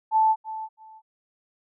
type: tone with echo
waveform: sine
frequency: 877 Hz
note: A5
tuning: 6 cents flat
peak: -16 dBFS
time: 0.11-0.36 s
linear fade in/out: 50 ms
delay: 330 ms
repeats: 2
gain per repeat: -14 dB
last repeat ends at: 1.02 s
effects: none